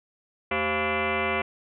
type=tone with frequency modulation; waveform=sine; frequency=832 Hz; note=G#5; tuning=3 cents sharp; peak=-23 dBFS; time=0.51-1.42 s; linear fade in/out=5 ms; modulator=305 Hz; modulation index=5.9; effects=none